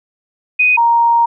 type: tone pair in turn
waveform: sine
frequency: 2494 / 934.2 Hz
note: D#7 / A#5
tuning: +3 / +3 cents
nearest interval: octave + perfect fourth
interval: 1700 cents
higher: first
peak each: -8 dBFS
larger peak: neither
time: 0.59-0.77 / 0.77-1.26 s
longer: second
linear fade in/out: 10 ms
effects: none